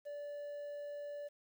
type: tone with quantisation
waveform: triangle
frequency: 581 Hz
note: D5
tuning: 19 cents flat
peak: -40 dBFS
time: 0.05-1.29 s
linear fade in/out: 20 ms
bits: 11
effects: none